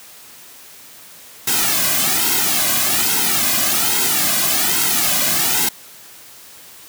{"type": "noise with flanger", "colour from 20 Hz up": "white", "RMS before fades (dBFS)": -17, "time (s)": [1.47, 5.69], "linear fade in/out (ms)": 5, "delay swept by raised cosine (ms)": [1.7, 2.24], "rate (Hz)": 1.2, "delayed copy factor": -0.85, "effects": ["white hiss -41 dBFS RMS until 6.88 s", "high-pass 80 Hz 12 dB/octave"]}